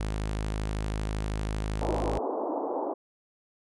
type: tone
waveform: sawtooth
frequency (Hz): 52.7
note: G#1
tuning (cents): +26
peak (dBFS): -25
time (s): 0-2.19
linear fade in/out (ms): 5
type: band-pass noise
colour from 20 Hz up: pink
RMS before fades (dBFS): -31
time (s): 1.81-2.94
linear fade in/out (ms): 10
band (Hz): 280 to 980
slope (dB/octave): 48
effects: resampled to 24000 Hz